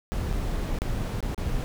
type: noise with dropouts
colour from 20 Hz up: brown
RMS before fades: -28 dBFS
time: 0.12-1.64 s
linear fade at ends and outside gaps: 0 ms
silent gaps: 0.328-0.334 / 0.787-0.819 / 1.205-1.227 / 1.346-1.378 s
effects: none